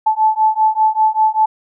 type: beating tone pair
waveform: sine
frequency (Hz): 868 / 873.1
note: A5 / A5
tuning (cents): -24 / -14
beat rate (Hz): 5.1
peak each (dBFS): -14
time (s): 0.06-1.46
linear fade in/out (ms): 10
effects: none